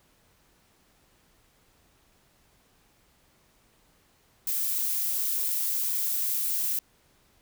violet noise, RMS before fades -28 dBFS, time 4.47-6.79 s, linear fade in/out 2 ms, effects pink hiss -64 dBFS RMS until 7.41 s

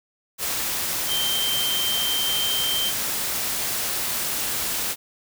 sine tone in noise, 3136 Hz, G7, in tune, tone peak -23 dBFS, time 1.07-2.93 s, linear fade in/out 50 ms, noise white, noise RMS -26 dBFS, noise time 0.38-4.96 s, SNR 0 dB, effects none

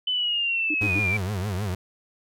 sine linear sweep, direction down, 3032 to 2321 Hz, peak -22 dBFS, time 0.07-1.17 s, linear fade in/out 5 ms
sine tone bursts, 305.7 Hz, D#4, 30 cents flat, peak -27 dBFS, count 3, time 0.7-0.996 s, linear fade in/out 5 ms, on 44 ms, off 82 ms
35% pulse tone with vibrato, 98 Hz, G2, in tune, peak -24 dBFS, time 0.81-1.75 s, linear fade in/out 5 ms, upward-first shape triangle, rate 6.4 Hz, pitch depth 200 cents each way
effects none

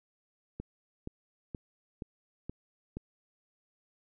click train, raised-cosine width 3 ms, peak -25 dBFS, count 6, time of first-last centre 0.6-2.97 s, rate 2.11 Hz, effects none

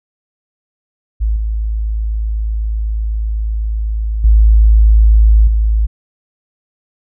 sine tone with level steps, 54 Hz, A1, 32 cents flat, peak -11 / -14 / -4 / -9 dBFS, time 1.2-5.87 s, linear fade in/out 20 ms, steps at 1.36 / 4.24 / 5.47 s, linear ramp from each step 5 ms, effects none

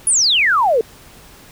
sine exponential sweep, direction down, 10548 to 425 Hz, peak -11 dBFS, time 0.07-0.81 s, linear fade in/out 2 ms, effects pink hiss -43 dBFS RMS until 1.51 s

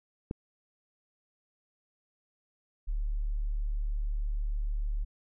click, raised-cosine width 3 ms, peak -20 dBFS, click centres 0.311 s
sine tone, 36.71 Hz, D1, in tune, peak -28 dBFS, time 2.87-5.05 s, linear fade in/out 20 ms
effects none

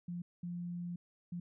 sine tone bursts at uneven times, 174.61 Hz, F3, in tune, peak -38 dBFS, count 3, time 0.08-0.22 / 0.43-0.96 / 1.32-1.4 s, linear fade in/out 5 ms, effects none

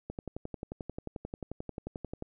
click train, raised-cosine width 2 ms, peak -24 dBFS, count 25, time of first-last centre 0.1-2.224 s, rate 11.3 Hz, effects none

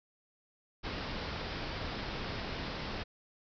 pink low-pass noise, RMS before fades -39 dBFS, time 0.83-3.04 s, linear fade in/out 20 ms, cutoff 5300 Hz, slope 96 dB/octave, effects none

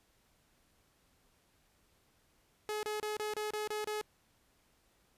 sawtooth tone bursts, 424.4 Hz, G#4, 38 cents sharp, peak -31 dBFS, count 8, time 2.69-4.013 s, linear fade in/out 0 ms, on 140 ms, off 29 ms, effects pink hiss -71 dBFS RMS until 5.17 s + resampled to 32000 Hz

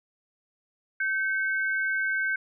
sine tone pair together, 1549.3 / 2191 Hz, G6 / C#7, -21 / -21 cents, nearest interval tritone, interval 600 cents, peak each -25 / -32 dBFS, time 1-2.36 s, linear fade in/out 5 ms, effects none

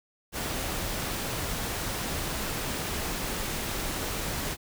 pink noise, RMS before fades -32 dBFS, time 0.32-4.57 s, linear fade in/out 50 ms, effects none

